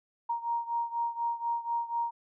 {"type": "beating tone pair", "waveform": "sine", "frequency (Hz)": [935, 939.1], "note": ["A#5", "A#5"], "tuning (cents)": [5, 13], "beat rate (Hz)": 4.1, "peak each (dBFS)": [-31, -34], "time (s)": [0.29, 2.11], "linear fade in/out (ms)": 10, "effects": []}